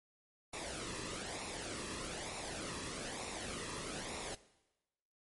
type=noise with flanger; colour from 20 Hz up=pink; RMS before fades=-43 dBFS; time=0.53-4.35 s; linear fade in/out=5 ms; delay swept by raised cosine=0.63 to 1.37 ms; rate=1.1 Hz; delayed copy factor=-0.6; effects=noise-tail reverb RT60 1.0 s tail -18 dB re dry + MP3 48 kbps